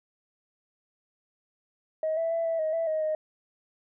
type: tone with pitch steps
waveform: sine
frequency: 631 / 659 / 665 / 658 / 628 / 660 / 627 / 621 Hz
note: D#5 / E5 / E5 / E5 / D#5 / E5 / D#5 / D#5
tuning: +24 / -1 / +15 / -3 / +16 / +2 / +13 / -3 cents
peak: -24 dBFS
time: 2.03-3.15 s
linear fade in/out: 2 ms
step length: 140 ms
effects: tanh soft clip ceiling -21 dBFS